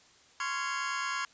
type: chord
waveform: sawtooth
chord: Db major seventh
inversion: third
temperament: just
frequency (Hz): 1039.4 / 1108.7 / 1385.9 / 1663.1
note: C6 / Db6 / F6 / Ab6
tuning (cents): -12 / 0 / -14 / +2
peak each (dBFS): -33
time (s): 0.4-1.25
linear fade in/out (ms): 2
effects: white hiss -60 dBFS RMS until 1.33 s + resampled to 16000 Hz